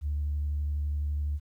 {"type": "tone with vibrato", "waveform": "sine", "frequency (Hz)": 73.42, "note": "D2", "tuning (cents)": 0, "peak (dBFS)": -26, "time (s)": [0.01, 1.4], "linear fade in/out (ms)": 50, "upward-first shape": "sine", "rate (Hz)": 12, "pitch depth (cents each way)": 15, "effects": ["tanh soft clip ceiling -23 dBFS", "11-bit"]}